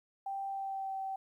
sine tone with pitch glide, 784 to 771.9 Hz, G5 to G5, 0 to -27 cents, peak -35 dBFS, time 0.26-1.16 s, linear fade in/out 5 ms, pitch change -27 cents, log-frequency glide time 0.48-0.95 s, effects 12-bit

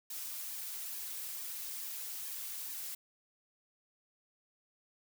blue noise with flanger, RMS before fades -42 dBFS, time 0.1-2.95 s, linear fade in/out 5 ms, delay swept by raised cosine 1.4 to 5.6 ms, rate 2.3 Hz, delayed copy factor -0.65, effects none

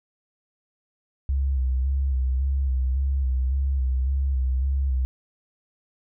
sine tone with vibrato, 66.1 Hz, C2, 18 cents sharp, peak -20 dBFS, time 1.29-5.05 s, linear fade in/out 0 ms, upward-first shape square, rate 1.8 Hz, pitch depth 47 cents each way, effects none

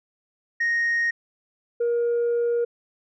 sine tone pair in turn, 1864.7 / 473.2 Hz, A#6 / A#4, 0 / +26 cents, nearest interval 2 octaves, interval 2374 cents, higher first, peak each -18 dBFS, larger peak neither, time 0.6-1.11 / 1.8-2.65 s, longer second, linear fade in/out 10 ms, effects tanh soft clip ceiling -18 dBFS

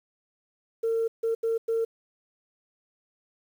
sine tone bursts at uneven times, 454.5 Hz, A#4, 44 cents flat, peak -22 dBFS, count 4, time 0.83-1.08 / 1.23-1.35 / 1.43-1.58 / 1.68-1.85 s, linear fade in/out 10 ms, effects tanh soft clip ceiling -19 dBFS + 9-bit

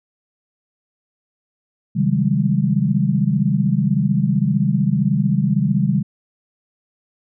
sine tone cluster, 134.8 / 156.6 / 189.8 / 205.5 Hz, C#3 / D#3 / F#3 / G#3, -48 / +11 / +44 / -18 cents, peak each -20 dBFS, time 1.95-6.03 s, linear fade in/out 20 ms, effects none

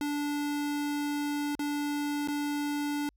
square tone with dropouts, 291.3 Hz, D4, 14 cents flat, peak -30 dBFS, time 0.01-3.09 s, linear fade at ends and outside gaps 1 ms, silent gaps 1.552-1.593 / 2.275-2.284 s, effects added 50 Hz sine -65 dBFS peak until 3.16 s

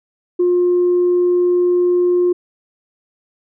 sine tone, 355.5 Hz, F4, 31 cents sharp, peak -10 dBFS, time 0.39-2.33 s, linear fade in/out 10 ms, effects tanh soft clip ceiling -8 dBFS

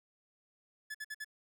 45% pulse tone bursts, 1721 Hz, A6, 39 cents flat, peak -39 dBFS, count 4, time 0.9-1.246 s, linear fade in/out 10 ms, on 46 ms, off 54 ms, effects none

